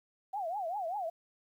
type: tone with vibrato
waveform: sine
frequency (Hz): 738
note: F#5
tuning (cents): -5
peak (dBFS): -33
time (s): 0.33-1.1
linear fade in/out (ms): 10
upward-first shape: triangle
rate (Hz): 5.1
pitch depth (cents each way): 270
effects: 11-bit